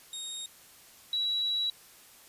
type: tone pair in turn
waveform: 25% pulse / sine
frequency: 3729 / 3904 Hz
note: A#7 / B7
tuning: 0 / -21 cents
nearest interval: minor second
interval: 79 cents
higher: second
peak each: -33 / -27 dBFS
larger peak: second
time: 0.13-0.46 / 1.13-1.7 s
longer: second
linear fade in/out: 2 ms
effects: white hiss -55 dBFS RMS until 2.28 s + resampled to 32000 Hz